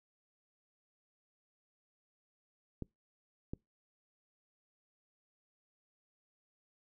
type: clicks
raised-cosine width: 3 ms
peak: -26 dBFS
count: 2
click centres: 2.823 / 3.535 s
effects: noise-tail reverb RT60 0.2 s tail -26 dB re dry